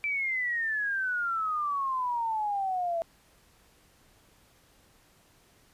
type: exponential sweep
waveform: sine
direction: down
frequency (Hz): 2341 to 659.3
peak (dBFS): -27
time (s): 0.04-3.02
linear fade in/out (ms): 0
effects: pink hiss -62 dBFS RMS until 5.73 s + resampled to 32000 Hz